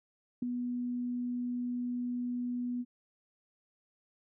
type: tone with ADSR envelope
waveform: sine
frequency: 245 Hz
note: B3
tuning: 14 cents flat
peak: -26 dBFS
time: 0.42-2.85 s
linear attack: 7 ms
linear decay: 4 ms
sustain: -6 dB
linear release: 44 ms
effects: none